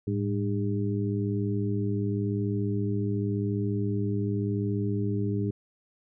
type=harmonic tone with a mistuned harmonic; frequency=100.9 Hz; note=G#2; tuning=49 cents flat; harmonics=1 / 2 / 3 / 4; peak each=-28 / -31 / -33 / -34 dBFS; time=0.07-5.51 s; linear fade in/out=5 ms; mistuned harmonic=1; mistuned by=+110 cents; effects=none